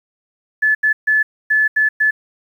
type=tone bursts at uneven times; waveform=sine; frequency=1729 Hz; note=A6; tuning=31 cents flat; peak=-11 dBFS; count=6; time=0.62-0.75 / 0.83-0.93 / 1.07-1.23 / 1.5-1.68 / 1.76-1.89 / 2-2.11 s; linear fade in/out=10 ms; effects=8-bit